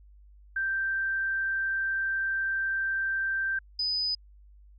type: tone pair in turn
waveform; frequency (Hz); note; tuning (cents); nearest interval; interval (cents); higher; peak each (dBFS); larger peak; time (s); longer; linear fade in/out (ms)
sine; 1568 / 4994; G6 / D#8; 0 / +6; octave + minor sixth; 2006; second; -26; neither; 0.56-3.59 / 3.79-4.15; first; 5
effects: added 50 Hz sine -51 dBFS peak until 4.78 s